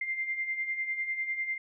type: beating tone pair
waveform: sine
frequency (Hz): 2089 / 2099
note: C7 / C7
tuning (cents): -3 / +5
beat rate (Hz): 10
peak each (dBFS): -38 / -31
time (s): 0.01-1.58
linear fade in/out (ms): 5
effects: none